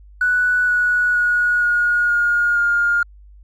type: tone with pitch steps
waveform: triangle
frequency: 1480 / 1466.4 / 1452.9 / 1439.5 / 1426.3 / 1413.2 Hz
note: F#6 / F#6 / F#6 / F#6 / F6 / F6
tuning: 0 / -16 / -32 / -48 / +36 / +20 cents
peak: -10 dBFS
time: 0.21-3.03 s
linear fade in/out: 5 ms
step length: 470 ms
effects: tanh soft clip ceiling -12 dBFS + added 50 Hz sine -41 dBFS peak until 3.43 s